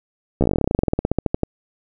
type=slowing click train; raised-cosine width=2 ms; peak=-4 dBFS; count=26; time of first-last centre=0.41-1.433 s; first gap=14 ms; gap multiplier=1.08; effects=none